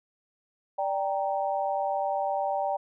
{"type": "chord", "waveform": "sine", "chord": "G minor", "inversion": "second", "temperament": "equal", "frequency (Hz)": [587.3, 784, 932.3], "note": ["D5", "G5", "Bb5"], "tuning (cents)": [0, 0, 0], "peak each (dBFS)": [-30, -28, -34], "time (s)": [0.78, 2.77], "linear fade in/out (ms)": 10, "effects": []}